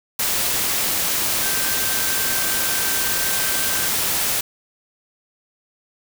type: tone in noise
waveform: sine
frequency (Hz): 1559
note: G6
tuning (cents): -10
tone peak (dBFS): -30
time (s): 1.43-3.88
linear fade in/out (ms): 5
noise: white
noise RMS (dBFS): -21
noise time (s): 0.19-4.41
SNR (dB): -12
effects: none